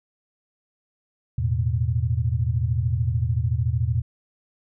sine chord, E suspended fourth, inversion none, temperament equal, 82.41 / 110 / 123.47 Hz, E2 / A2 / B2, 0 / 0 / 0 cents, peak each -25 / -24 / -24 dBFS, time 1.38-4.02 s, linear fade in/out 5 ms, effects none

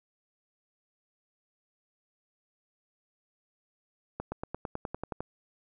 accelerating click train, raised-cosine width 1 ms, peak -20 dBFS, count 11, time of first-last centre 4.2-5.206 s, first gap 120 ms, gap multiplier 0.96, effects none

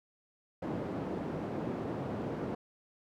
white band-pass noise, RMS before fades -37 dBFS, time 0.62-2.55 s, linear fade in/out 5 ms, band 120 to 420 Hz, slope 12 dB/octave, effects none

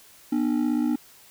triangle ring-modulated tone, 272.6 Hz, C#4, 29 cents flat, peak -16 dBFS, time 0.32-0.96 s, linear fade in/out 5 ms, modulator 28.2 Hz, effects white hiss -52 dBFS RMS until 1.3 s

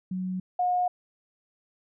sine tone pair in turn, 185 / 720.6 Hz, F#3 / F#5, 0 / -46 cents, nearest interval 2 octaves, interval 2354 cents, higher second, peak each -28 / -22 dBFS, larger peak second, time 0.11-0.4 / 0.59-0.88 s, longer neither, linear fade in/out 5 ms, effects none

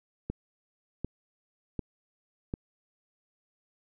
click train, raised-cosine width 3 ms, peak -19 dBFS, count 4, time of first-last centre 0.3-2.539 s, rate 1.34 Hz, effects none

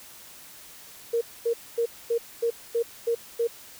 sine tone bursts, 466.2 Hz, A#4, in tune, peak -21 dBFS, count 8, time 1.13-3.474 s, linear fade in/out 10 ms, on 83 ms, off 240 ms, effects white hiss -47 dBFS RMS until 3.79 s

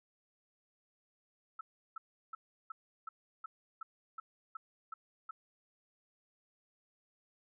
sine tone bursts, 1313 Hz, E6, 7 cents flat, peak -40 dBFS, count 11, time 1.59-5.31 s, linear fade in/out 5 ms, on 20 ms, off 350 ms, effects none

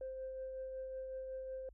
sine tone with tremolo, 523.3 Hz, C5, in tune, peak -39 dBFS, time 0.01-1.69 s, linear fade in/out 2 ms, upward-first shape triangle, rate 5.4 Hz, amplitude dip 35%, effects tanh soft clip ceiling -37 dBFS + added 50 Hz sine -58 dBFS peak until 1.73 s

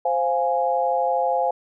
sine chord, F minor, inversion second, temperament equal, 523.3 / 698.5 / 830.6 Hz, C5 / F5 / Ab5, 0 / 0 / 0 cents, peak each -23 dBFS, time 0.05-1.51 s, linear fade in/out 5 ms, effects none

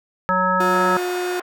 harmonic tone, 185 Hz, F#3, in tune, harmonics 1 / 3 / 5 / 7 / 9, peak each -25 / -24 / -22 / -19 / -25 dBFS, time 0.29-0.97 s, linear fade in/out 0 ms
35% pulse tone, 359.5 Hz, F#4, 50 cents flat, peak -20 dBFS, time 0.6-1.4 s, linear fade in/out 5 ms
white band-pass noise, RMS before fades -35 dBFS, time 0.72-1.42 s, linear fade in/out 10 ms, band 560 to 1700 Hz, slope 24 dB/octave
effects none

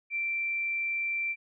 sine tone, 2349 Hz, D7, in tune, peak -28 dBFS, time 0.1-1.36 s, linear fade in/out 50 ms, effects none

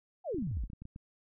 sine exponential sweep, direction down, 807 to 36.04 Hz, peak -32 dBFS, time 0.24-0.68 s, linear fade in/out 50 ms
clicks, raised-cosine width 5 ms, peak -33 dBFS, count 12, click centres 0.345 / 0.385 / 0.424 / 0.471 / 0.513 / 0.571 / 0.638 / 0.701 / 0.733 / 0.82 / 0.854 / 0.961 s
effects none

